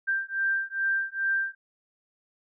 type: beating tone pair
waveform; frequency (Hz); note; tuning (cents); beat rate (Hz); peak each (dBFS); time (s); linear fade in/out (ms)
sine; 1576 / 1578.4; G6 / G6; +9 / +11; 2.4; -28; 0.07-1.55; 20
effects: none